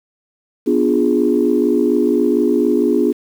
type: chord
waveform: sine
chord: B diminished seventh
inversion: none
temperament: equal with one note detuned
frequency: 246.9 / 293.7 / 351 / 415.3 Hz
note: B3 / D4 / F4 / Ab4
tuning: 0 / 0 / +9 / 0 cents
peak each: -17 dBFS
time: 0.66-3.13 s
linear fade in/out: 20 ms
effects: tanh soft clip ceiling -2 dBFS + 7-bit